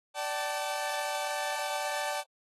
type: chord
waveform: sawtooth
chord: D suspended fourth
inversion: none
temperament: equal with one note detuned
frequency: 587.3 / 766.1 / 880 Hz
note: D5 / G5 / A5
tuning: 0 / -40 / 0 cents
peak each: -32 dBFS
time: 0.14-2.24 s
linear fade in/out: 50 ms
effects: AAC 32 kbps